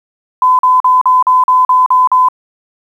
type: tone bursts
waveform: sine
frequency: 1013 Hz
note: B5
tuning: 44 cents sharp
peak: -5 dBFS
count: 9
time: 0.42-2.286 s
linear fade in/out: 2 ms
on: 170 ms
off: 42 ms
effects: 7-bit